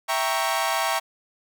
sawtooth chord, E diminished seventh, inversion none, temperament equal, 659.3 / 784 / 932.3 / 1108.7 Hz, E5 / G5 / Bb5 / Db6, 0 / 0 / 0 / 0 cents, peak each -24 dBFS, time 0.08-1 s, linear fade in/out 20 ms, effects none

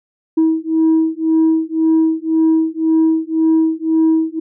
sine beating tone pair, 320.3 / 322.2 Hz, E4 / E4, -50 / -39 cents, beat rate 1.9 Hz, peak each -13 dBFS, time 0.37-4.4 s, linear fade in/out 10 ms, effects tanh soft clip ceiling -7 dBFS

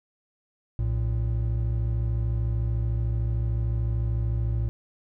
triangle tone pair together, 60.3 / 113.83 Hz, B1 / A#2, -41 / -41 cents, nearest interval major seventh, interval 1100 cents, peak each -24 dBFS, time 0.79-4.69 s, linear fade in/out 0 ms, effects none

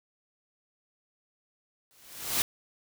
white noise with exponential growth, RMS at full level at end -24 dBFS, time 1.91-2.42 s, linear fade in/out 0 ms, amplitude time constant 110 ms, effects none

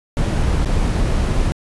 brown noise with dropouts, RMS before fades -17 dBFS, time 0.17-1.52 s, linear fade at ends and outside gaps 0 ms, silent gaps 0.648-0.657 s, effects resampled to 24000 Hz

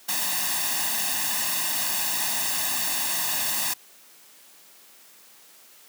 white noise with comb filter, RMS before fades -26 dBFS, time 0.08-3.74 s, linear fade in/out 10 ms, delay 1.1 ms, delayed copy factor +0.8, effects white hiss -52 dBFS RMS until 5.88 s + high-pass 200 Hz 12 dB/octave

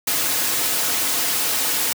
white noise with comb filter, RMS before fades -21 dBFS, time 0.07-1.93 s, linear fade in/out 5 ms, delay 5.1 ms, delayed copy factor -0.55, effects high-pass 150 Hz 12 dB/octave

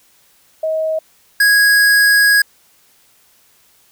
sine / square tone pair in turn, 634 / 1654.9 Hz, D#5 / G#6, +32 / -7 cents, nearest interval octave + perfect fourth, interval 1661 cents, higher second, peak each -15 / -9 dBFS, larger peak second, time 0.63-0.99 / 1.4-2.42 s, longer second, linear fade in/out 5 ms, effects white hiss -53 dBFS RMS until 3.91 s

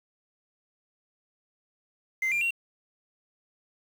triangle tone with pitch steps, 2079 / 2388 / 2743 Hz, C7 / D7 / F7, -12 / +28 / -32 cents, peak -22 dBFS, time 2.22-2.508 s, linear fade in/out 5 ms, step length 96 ms, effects tanh soft clip ceiling -19 dBFS + 8-bit

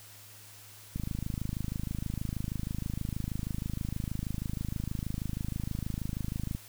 click train, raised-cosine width 5 ms, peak -21 dBFS, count 148, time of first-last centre 0.96-6.549 s, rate 26.3 Hz, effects added 104 Hz sine -56 dBFS peak until 6.68 s + white hiss -52 dBFS RMS until 6.68 s

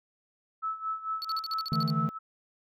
sine tone with tremolo, 1305 Hz, E6, 18 cents flat, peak -28 dBFS, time 0.62-2.19 s, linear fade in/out 20 ms, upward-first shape sine, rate 4.5 Hz, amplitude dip 80%
triangle tone bursts, 4435 Hz, C#8, in tune, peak -31 dBFS, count 10, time 1.22-1.902 s, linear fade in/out 0 ms, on 25 ms, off 48 ms
triangle chord, D suspended second, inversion none, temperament equal with one note detuned, 146.83 / 162.08 / 220 Hz, D3 / E3 / A3, 0 / -29 / 0 cents, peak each -29 / -28 / -30 dBFS, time 1.72-2.09 s, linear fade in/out 0 ms
effects none

